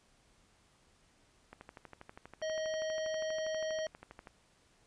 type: click train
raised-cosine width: 0.5 ms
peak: -33 dBFS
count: 35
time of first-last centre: 1.53-4.272 s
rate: 12.4 Hz
type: harmonic tone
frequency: 630 Hz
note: D#5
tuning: 21 cents sharp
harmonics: 1 / 3 / 5 / 7 / 9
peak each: -34 / -45 / -48 / -53 / -51 dBFS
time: 2.42-3.87 s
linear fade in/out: 5 ms
effects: pink hiss -68 dBFS RMS until 4.86 s + resampled to 22050 Hz